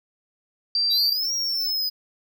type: tone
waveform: sine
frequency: 4700 Hz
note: D8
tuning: 1 cent sharp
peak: -19 dBFS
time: 0.75-1.13 s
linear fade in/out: 2 ms
type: linear two-way sweep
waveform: square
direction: up then down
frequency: 3800 to 5660 to 4966 Hz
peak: -23 dBFS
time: 0.9-1.9 s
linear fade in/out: 20 ms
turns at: 1.33 s
effects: none